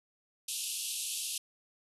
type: band-pass noise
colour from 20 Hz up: white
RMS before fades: -37 dBFS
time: 0.48-1.38 s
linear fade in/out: 5 ms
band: 2600 to 12000 Hz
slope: 96 dB/octave
effects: none